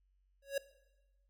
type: tone with exponential growth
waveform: square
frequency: 554.4 Hz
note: C#5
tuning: in tune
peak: -30 dBFS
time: 0.42-0.58 s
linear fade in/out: 5 ms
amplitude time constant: 33 ms
effects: noise-tail reverb RT60 1.0 s tail -18 dB re dry + added 47 Hz sine -70 dBFS peak until 1.29 s